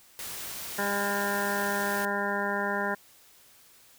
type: noise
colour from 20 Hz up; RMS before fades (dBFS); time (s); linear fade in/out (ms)
white; -38; 0.19-2.05; 0
type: harmonic tone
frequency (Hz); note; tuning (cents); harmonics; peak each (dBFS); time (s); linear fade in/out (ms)
201.6; G3; +49; 1 / 2 / 3 / 4 / 5 / 7 / 8 / 9; -35 / -35 / -35 / -35 / -35 / -35 / -35 / -35; 0.78-2.95; 10
effects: white hiss -57 dBFS RMS until 3.98 s